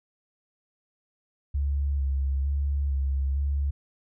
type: tone with vibrato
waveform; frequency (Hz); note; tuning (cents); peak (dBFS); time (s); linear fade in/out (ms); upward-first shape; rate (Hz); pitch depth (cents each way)
sine; 69.3; C#2; 0; -23; 1.54-3.71; 10; square; 1.1; 29
effects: none